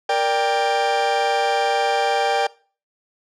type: chord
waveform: 40% pulse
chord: G minor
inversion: first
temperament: equal with one note detuned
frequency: 466.2 / 587.3 / 790.4 Hz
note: Bb4 / D5 / G5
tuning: 0 / 0 / +14 cents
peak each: -23 / -23 / -18 dBFS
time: 0.09-2.47 s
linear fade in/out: 5 ms
effects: noise-tail reverb RT60 0.4 s tail -22 dB re dry + low-pass 5000 Hz 12 dB/octave